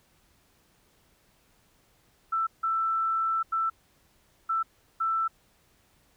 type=tone bursts at uneven times; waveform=sine; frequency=1329 Hz; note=E6; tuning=14 cents sharp; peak=-24 dBFS; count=5; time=2.32-2.47 / 2.63-3.43 / 3.52-3.7 / 4.49-4.63 / 5-5.28 s; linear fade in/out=10 ms; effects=pink hiss -65 dBFS RMS until 6.16 s

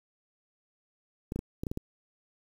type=clicks; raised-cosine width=3 ms; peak=-20 dBFS; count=7; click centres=1.321 / 1.36 / 1.391 / 1.635 / 1.668 / 1.715 / 1.774 s; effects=8-bit

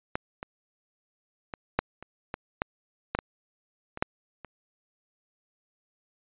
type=clicks; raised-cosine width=0.5 ms; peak=-12 / -21 / -20 / -7 / -27 / -17 / -10 / -11 / -11 / -23 / -7 / -26 dBFS; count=12; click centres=0.155 / 0.429 / 1.538 / 1.79 / 2.026 / 2.341 / 2.619 / 3.15 / 3.189 / 3.974 / 4.025 / 4.447 s; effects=resampled to 8000 Hz

